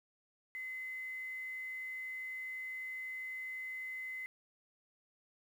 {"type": "tone with quantisation", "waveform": "sine", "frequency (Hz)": 2043, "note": "C7", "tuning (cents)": -42, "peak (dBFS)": -40, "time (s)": [0.55, 4.26], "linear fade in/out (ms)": 0, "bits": 10, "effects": []}